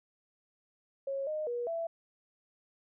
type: tone with pitch steps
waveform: sine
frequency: 547 / 615 / 481 / 666 Hz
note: C#5 / D#5 / B4 / E5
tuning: -23 / -20 / -46 / +18 cents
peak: -32 dBFS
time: 1.07-1.87 s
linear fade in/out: 5 ms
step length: 200 ms
effects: none